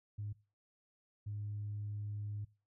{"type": "tone bursts at uneven times", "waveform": "sine", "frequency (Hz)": 103.83, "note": "G#2", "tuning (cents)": 0, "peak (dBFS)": -38, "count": 2, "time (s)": [[0.18, 0.33], [1.26, 2.45]], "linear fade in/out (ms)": 10, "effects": ["noise-tail reverb RT60 0.3 s tail -19 dB re dry", "tanh soft clip ceiling -34 dBFS"]}